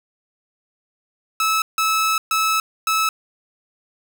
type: tone bursts at uneven times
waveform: sawtooth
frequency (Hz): 1302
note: E6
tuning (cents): -22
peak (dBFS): -13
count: 4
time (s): 1.4-1.62 / 1.78-2.18 / 2.31-2.6 / 2.87-3.09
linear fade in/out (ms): 2
effects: none